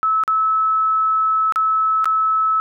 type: tone with dropouts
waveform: sine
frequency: 1300 Hz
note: E6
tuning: 24 cents flat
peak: -14 dBFS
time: 0.03-2.6 s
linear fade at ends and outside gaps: 0 ms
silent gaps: 0.237-0.278 / 1.523-1.559 / 2.044-2.056 s
effects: none